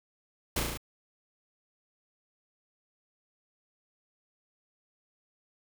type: noise with echo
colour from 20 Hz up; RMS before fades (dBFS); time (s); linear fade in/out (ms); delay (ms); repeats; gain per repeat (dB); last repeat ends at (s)
pink; -29; 0.56-0.6; 5; 35; 5; -2; 0.775
effects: none